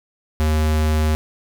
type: tone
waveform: square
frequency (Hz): 77.4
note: D#2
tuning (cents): -9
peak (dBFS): -16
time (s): 0.4-1.15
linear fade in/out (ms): 0
effects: none